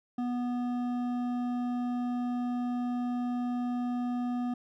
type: tone with hard clipping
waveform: triangle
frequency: 245 Hz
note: B3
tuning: 14 cents flat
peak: -31 dBFS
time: 0.18-4.54 s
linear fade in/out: 5 ms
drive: 13 dB
effects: none